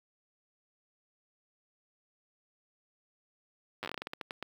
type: slowing click train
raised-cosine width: 0.3 ms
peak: -21 dBFS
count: 15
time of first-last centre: 3.83-4.426 s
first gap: 8 ms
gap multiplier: 1.23
effects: high-pass 150 Hz 12 dB/octave + 8-bit